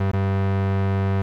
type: tone with dropouts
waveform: 35% pulse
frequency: 97.2 Hz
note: G2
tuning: 14 cents flat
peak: -17 dBFS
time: 0-1.22 s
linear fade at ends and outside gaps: 5 ms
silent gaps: 0.116-0.133 s
effects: low-pass 2000 Hz 12 dB/octave + 9-bit